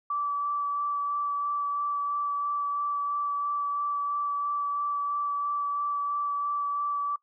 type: tone with vibrato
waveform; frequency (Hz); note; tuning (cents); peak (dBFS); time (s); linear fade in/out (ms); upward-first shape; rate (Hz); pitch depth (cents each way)
sine; 1156; D6; -28; -26; 0.1-7.16; 5; sine; 3; 10
effects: noise-tail reverb RT60 0.1 s tail -20 dB re dry